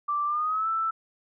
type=tone with pitch glide; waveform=sine; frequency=1173 to 1324.3 Hz; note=D6 to E6; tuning=-2 to +8 cents; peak=-24 dBFS; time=0.08-0.91 s; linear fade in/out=10 ms; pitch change=+210 cents; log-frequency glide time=0.26-0.68 s; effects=none